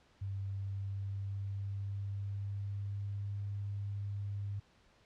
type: tone with pitch glide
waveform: sine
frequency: 98 to 100.76 Hz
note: G2 to G2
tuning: 0 to +48 cents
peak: -36 dBFS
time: 0.21-4.6 s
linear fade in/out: 10 ms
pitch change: +48 cents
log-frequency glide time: 0.4-3.28 s
effects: pink hiss -67 dBFS RMS until 5.05 s + low-pass 5000 Hz 12 dB/octave